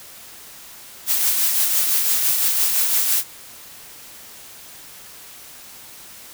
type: noise with tremolo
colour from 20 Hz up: blue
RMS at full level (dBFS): -17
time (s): 1.06-3.24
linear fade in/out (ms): 50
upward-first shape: triangle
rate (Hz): 5.9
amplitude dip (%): 40
effects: white hiss -41 dBFS RMS until 6.33 s